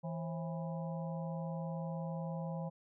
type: harmonic tone with a mistuned harmonic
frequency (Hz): 164.81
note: E3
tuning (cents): 0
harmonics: 1 / 3 / 4 / 5 / 6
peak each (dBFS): -38 / -45 / -50 / -49 / -53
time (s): 0.03-2.7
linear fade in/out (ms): 20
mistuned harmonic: 3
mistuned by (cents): +130
effects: none

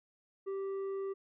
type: tone with tanh clipping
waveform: sine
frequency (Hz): 390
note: G4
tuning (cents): -9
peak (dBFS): -36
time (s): 0.46-1.14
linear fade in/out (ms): 20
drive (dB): 6
effects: none

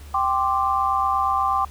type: chord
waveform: sine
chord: G suspended fourth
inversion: none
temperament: equal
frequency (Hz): 784 / 1046.5 / 1174.7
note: G5 / C6 / D6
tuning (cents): 0 / 0 / 0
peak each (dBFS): -23 / -23 / -22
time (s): 0.14-1.65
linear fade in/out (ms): 5
effects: added 72 Hz sine -38 dBFS peak until 1.7 s + pink hiss -48 dBFS RMS until 1.7 s

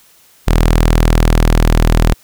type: tone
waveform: sawtooth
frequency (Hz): 40.23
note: E1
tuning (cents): -41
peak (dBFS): -4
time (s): 0.47-2.14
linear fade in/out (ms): 10
effects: white hiss -48 dBFS RMS until 2.23 s

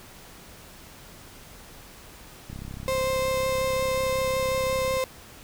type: click train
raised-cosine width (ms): 5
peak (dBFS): -25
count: 83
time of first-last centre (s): 2.5-4.97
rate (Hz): 33.2
type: tone with vibrato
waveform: 35% pulse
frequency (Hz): 523.3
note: C5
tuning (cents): 0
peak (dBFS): -22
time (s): 2.88-5.04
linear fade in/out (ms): 0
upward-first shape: triangle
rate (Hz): 5.5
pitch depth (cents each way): 10
effects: pink hiss -47 dBFS RMS until 5.43 s

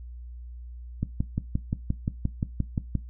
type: click train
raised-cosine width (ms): 5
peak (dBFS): -13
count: 12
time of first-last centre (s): 1.03-2.953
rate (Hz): 5.72
effects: noise-tail reverb RT60 0.2 s tail -18 dB re dry + added 60 Hz sine -38 dBFS peak until 3.09 s

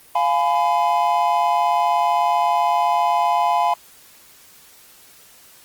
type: chord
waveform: triangle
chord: F diminished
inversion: none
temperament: just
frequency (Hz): 698.5 / 838.1 / 1005.8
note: F5 / Ab5 / Cb6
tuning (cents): 0 / +16 / +31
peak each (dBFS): -18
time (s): 0.15-3.74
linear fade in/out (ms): 5
effects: white hiss -48 dBFS RMS until 5.64 s + Opus 32 kbps

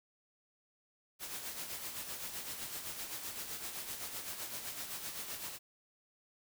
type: noise with tremolo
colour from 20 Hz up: white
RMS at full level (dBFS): -41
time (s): 1.19-5.59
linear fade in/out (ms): 50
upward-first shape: sine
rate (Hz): 7.8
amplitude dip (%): 50
effects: none

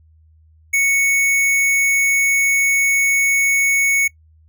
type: tone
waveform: square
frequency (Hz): 2217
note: C#7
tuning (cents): 0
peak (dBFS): -14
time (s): 0.73-4.08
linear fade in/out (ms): 10
effects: noise-tail reverb RT60 0.1 s tail -23 dB re dry + added 79 Hz sine -48 dBFS peak until 4.48 s

